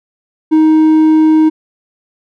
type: tone with hard clipping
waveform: sine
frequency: 313.6 Hz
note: D#4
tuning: 14 cents sharp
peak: -6 dBFS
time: 0.51-1.5 s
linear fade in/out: 20 ms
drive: 3 dB
effects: none